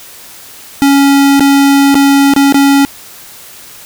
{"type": "tone with dropouts", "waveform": "square", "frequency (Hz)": 278.6, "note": "C#4", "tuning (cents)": 9, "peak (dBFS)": -5, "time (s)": [0.82, 2.85], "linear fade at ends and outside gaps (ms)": 0, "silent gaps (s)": [[1.396, 1.406], [1.944, 1.953], [2.337, 2.363], [2.524, 2.544]], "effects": ["white hiss -33 dBFS RMS until 3.85 s"]}